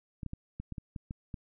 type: clicks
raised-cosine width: 5 ms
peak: -26 dBFS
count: 9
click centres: 0.232 / 0.263 / 0.334 / 0.6 / 0.723 / 0.782 / 0.962 / 1.109 / 1.342 s
effects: none